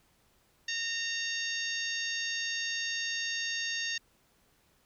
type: harmonic tone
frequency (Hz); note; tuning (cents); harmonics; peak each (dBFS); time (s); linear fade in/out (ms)
920; A#5; -23; 2 / 3 / 4 / 5 / 6 / 7; -36 / -38 / -39 / -40 / -41 / -41; 0.68-3.98; 5
effects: pink hiss -68 dBFS RMS until 4.85 s